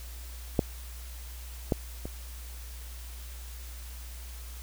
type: clicks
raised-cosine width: 2 ms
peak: -9 / -11 / -23 dBFS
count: 3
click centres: 0.592 / 1.722 / 2.055 s
effects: added 60 Hz sine -40 dBFS peak until 4.62 s + white hiss -49 dBFS RMS until 4.62 s

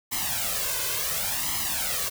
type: noise with flanger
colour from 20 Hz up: white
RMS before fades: -28 dBFS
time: 0.11-2.1 s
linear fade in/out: 20 ms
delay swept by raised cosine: 0.97 to 1.97 ms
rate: 0.7 Hz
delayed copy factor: +0.85
effects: none

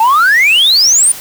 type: exponential sweep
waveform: sine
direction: up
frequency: 858 to 9570 Hz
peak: -3 dBFS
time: 0-1.12 s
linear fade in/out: 5 ms
effects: tanh soft clip ceiling -4 dBFS + white hiss -28 dBFS RMS until 1.2 s

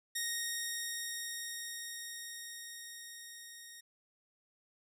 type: tone with level ramp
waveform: 10% pulse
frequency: 1864.7 Hz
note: A#6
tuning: in tune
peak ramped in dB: -25 to -41 dBFS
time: 0.15-3.81 s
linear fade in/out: 10 ms
effects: none

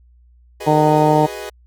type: chord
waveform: sawtooth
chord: G# minor seventh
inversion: third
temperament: equal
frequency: 370 / 415.3 / 493.9 / 622.3 Hz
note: F#4 / G#4 / B4 / D#5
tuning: 0 / 0 / 0 / 0 cents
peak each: -32 / -27 / -30 / -29 dBFS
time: 0.6-1.5 s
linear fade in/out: 10 ms
type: harmonic tone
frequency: 152.4 Hz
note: D#3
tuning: 36 cents flat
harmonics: 1 / 2 / 3 / 4 / 5 / 6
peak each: -18 / -18 / -18 / -18 / -18 / -18 dBFS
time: 0.66-1.27 s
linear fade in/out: 20 ms
effects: added 60 Hz sine -47 dBFS peak until 1.66 s

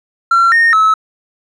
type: tone with pitch steps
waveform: triangle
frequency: 1363 / 1843 / 1296 Hz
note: F6 / A#6 / E6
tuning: -43 / -20 / -30 cents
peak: -4 dBFS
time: 0.31-0.94 s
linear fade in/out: 5 ms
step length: 210 ms
effects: tanh soft clip ceiling -2 dBFS + resampled to 22050 Hz

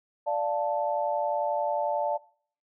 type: chord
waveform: sine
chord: D minor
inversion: none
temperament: equal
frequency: 587.3 / 698.5 / 880 Hz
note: D5 / F5 / A5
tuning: 0 / 0 / 0 cents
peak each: -28 / -31 / -29 dBFS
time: 0.26-2.18 s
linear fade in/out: 20 ms
effects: noise-tail reverb RT60 0.5 s tail -21 dB re dry

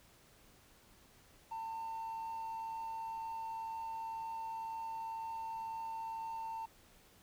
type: tone with amplitude modulation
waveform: triangle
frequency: 901 Hz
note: A5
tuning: 41 cents sharp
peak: -35 dBFS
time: 1.51-6.66 s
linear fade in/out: 10 ms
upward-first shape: sine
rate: 102 Hz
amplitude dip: 40%
effects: tanh soft clip ceiling -34 dBFS + pink hiss -64 dBFS RMS until 7.22 s

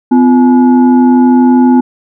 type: tone with frequency modulation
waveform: sine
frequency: 253.3 Hz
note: B3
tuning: 44 cents sharp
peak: -3 dBFS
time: 0.11-1.81 s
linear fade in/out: 10 ms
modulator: 599 Hz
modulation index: 0.57
effects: none

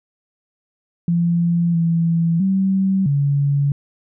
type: tone with pitch steps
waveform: sine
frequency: 170.9 / 166.8 / 192 / 141.7 Hz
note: F3 / E3 / G3 / C#3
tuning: -37 / +21 / -36 / +38 cents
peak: -14 dBFS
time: 1.08-3.72 s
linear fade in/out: 2 ms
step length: 660 ms
effects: none

